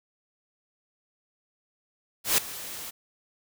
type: noise with ADSR envelope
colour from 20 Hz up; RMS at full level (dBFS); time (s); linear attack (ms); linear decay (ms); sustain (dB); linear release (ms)
white; -20; 2.24-2.91; 140; 4; -18; 17
effects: none